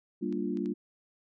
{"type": "chord", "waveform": "sine", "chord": "G minor seventh", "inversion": "none", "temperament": "equal", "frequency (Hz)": [196, 233.1, 293.7, 349.2], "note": ["G3", "Bb3", "D4", "F4"], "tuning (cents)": [0, 0, 0, 0], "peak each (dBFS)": -35, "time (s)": [0.21, 0.74], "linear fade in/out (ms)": 20}
{"type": "clicks", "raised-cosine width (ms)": 0.2, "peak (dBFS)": -35, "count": 3, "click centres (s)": [0.326, 0.572, 0.659]}
{"effects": []}